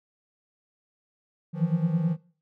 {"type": "tone cluster", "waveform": "triangle", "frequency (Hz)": [156.8, 166.6, 175.7], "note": ["D#3", "E3", "F3"], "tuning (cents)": [14, 19, 11], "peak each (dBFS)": -25, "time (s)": [1.53, 2.17], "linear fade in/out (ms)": 50, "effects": ["noise-tail reverb RT60 0.4 s tail -19 dB re dry"]}